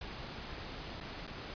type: noise with dropouts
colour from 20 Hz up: pink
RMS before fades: -44 dBFS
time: 0.01-1.54 s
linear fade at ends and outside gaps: 2 ms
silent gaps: 1.003-1.009 / 1.268-1.276 s
effects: resampled to 11025 Hz